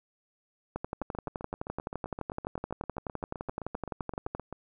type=two click trains; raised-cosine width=1 ms; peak=-19 / -24 dBFS; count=43 / 28; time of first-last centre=0.76-4.35 / 1.02-4.526 s; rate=11.7 / 7.7 Hz; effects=none